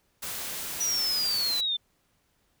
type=noise; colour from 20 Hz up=white; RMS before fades=-35 dBFS; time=0.22-1.61 s; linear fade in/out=10 ms
type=linear sweep; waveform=sine; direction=down; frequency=5900 to 3520 Hz; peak=-25 dBFS; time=0.8-1.77 s; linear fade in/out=10 ms
effects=pink hiss -70 dBFS RMS until 2.6 s